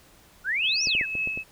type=exponential two-way sweep; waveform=sine; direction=up then down; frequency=1396.9 to 6010 to 1486 Hz; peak=-23 dBFS; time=0.44-1.06 s; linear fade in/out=50 ms; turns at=0.84 s
type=tone with tremolo; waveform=sine; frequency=2587 Hz; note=E7; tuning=33 cents flat; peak=-24 dBFS; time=0.6-1.44 s; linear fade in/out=50 ms; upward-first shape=sine; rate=3.6 Hz; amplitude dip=45%
type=clicks; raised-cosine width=2 ms; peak=-24 dBFS; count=6; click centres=0.872 / 0.951 / 1.012 / 1.153 / 1.274 / 1.375 s
effects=pink hiss -55 dBFS RMS until 1.51 s